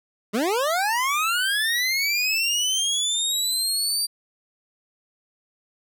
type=linear sweep; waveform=25% pulse; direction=up; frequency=190.9 to 4699 Hz; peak=-17 dBFS; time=0.33-4.07 s; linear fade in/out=20 ms; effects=none